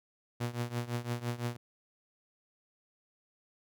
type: tone with tremolo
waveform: sawtooth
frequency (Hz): 120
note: B2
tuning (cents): -49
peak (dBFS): -26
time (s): 0.4-1.57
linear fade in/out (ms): 10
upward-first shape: triangle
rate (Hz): 5.9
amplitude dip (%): 90
effects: none